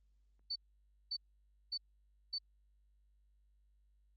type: tone bursts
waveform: sine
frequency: 4515 Hz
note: C#8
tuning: 31 cents sharp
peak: -36 dBFS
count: 4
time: 0.5-2.386 s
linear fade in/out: 10 ms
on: 59 ms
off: 550 ms
effects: added 50 Hz sine -68 dBFS peak until 4.16 s + Opus 32 kbps